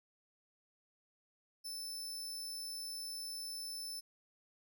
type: tone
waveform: sawtooth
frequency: 5280 Hz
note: E8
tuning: 2 cents sharp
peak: -39 dBFS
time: 1.64-4.01 s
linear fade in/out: 20 ms
effects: none